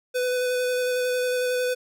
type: tone with vibrato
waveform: square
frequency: 500 Hz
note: B4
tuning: 21 cents sharp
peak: -23 dBFS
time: 0.14-1.75 s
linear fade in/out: 20 ms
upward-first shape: square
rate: 11 Hz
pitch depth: 10 cents each way
effects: none